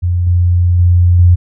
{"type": "tone with level steps", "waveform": "sine", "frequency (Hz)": 88.2, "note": "F2", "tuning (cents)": 18, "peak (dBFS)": [-10, -7, -5, -3], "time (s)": [0.02, 1.36], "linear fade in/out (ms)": 20, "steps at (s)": [0.27, 0.79, 1.19], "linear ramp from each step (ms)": 2, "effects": []}